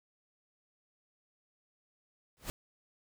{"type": "noise with exponential growth", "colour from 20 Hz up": "pink", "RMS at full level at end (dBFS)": -35, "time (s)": [2.37, 2.5], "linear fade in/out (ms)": 0, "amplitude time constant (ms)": 28, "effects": []}